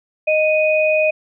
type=tone pair together; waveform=sine; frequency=619.9 / 2489 Hz; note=D#5 / D#7; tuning=-7 / 0 cents; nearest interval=2 octaves; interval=2407 cents; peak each=-14 / -18 dBFS; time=0.27-1.11 s; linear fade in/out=10 ms; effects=none